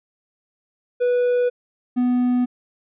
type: tone pair in turn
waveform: triangle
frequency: 490.9 / 247.6 Hz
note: B4 / B3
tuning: -10 / +5 cents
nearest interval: octave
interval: 1185 cents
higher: first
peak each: -14 dBFS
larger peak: neither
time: 1-1.5 / 1.96-2.46 s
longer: neither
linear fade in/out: 20 ms
effects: resampled to 8000 Hz